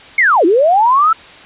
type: linear two-way sweep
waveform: sine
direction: down then up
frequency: 2237 to 313.1 to 1347 Hz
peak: -7 dBFS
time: 0.18-1.13 s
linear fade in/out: 5 ms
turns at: 0.45 s
effects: white hiss -37 dBFS RMS until 1.45 s + resampled to 8000 Hz